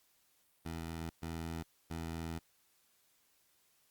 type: tone bursts at uneven times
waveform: 15% pulse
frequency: 82.2 Hz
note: E2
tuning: 4 cents flat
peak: -33 dBFS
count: 3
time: 0.65-1.1 / 1.22-1.63 / 1.9-2.39 s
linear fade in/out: 10 ms
effects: white hiss -72 dBFS RMS until 3.9 s + Opus 48 kbps